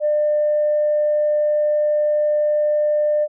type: tone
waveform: sine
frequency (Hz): 599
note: D5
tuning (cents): +34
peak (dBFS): -14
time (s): 0-3.28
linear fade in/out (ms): 50
effects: tanh soft clip ceiling -10 dBFS